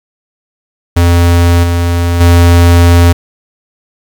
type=tone with level steps; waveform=square; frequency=86.2 Hz; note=F2; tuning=22 cents flat; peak=-5 / -9 / -3 dBFS; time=0.96-3.13 s; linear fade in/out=10 ms; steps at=1.63 / 2.2 s; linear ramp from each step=10 ms; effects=7-bit